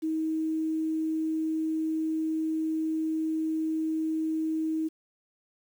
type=tone with quantisation; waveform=sine; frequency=317.3 Hz; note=D#4; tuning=34 cents sharp; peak=-26 dBFS; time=0.02-4.89 s; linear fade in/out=20 ms; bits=9; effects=none